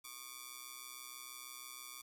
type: ring-modulated tone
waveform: 5% pulse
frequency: 1156 Hz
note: D6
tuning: 28 cents flat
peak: -33 dBFS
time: 0.04-2.02 s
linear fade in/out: 10 ms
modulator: 63.1 Hz
effects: 11-bit